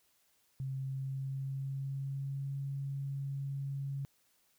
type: tone with pitch glide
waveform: sine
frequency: 133.7 to 138.26 Hz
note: C3 to C#3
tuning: +38 to -4 cents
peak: -35 dBFS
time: 0.6-4.05 s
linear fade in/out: 0 ms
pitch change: +58 cents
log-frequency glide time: 0.76-2.56 s
effects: white hiss -72 dBFS RMS until 4.58 s